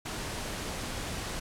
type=noise; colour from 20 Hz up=pink; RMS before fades=-36 dBFS; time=0.05-1.4 s; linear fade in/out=10 ms; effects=low-pass 10000 Hz 12 dB/octave